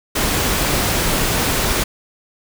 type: noise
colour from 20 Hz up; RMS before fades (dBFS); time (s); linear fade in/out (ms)
pink; -18; 0.15-1.84; 10
effects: none